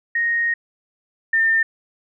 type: tone pair in turn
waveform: sine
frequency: 1864.7 / 1805.3 Hz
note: A#6 / A6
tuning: 0 / +44 cents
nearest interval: minor second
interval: 56 cents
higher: first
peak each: -17 / -14 dBFS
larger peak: second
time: 0.15-0.54 / 1.33-1.63 s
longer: first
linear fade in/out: 5 ms
effects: none